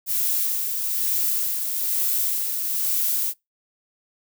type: noise with tremolo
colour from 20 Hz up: violet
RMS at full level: -22 dBFS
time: 0.06-3.34 s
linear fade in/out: 50 ms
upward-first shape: sine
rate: 1.1 Hz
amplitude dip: 40%
effects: noise-tail reverb RT60 0.2 s tail -25 dB re dry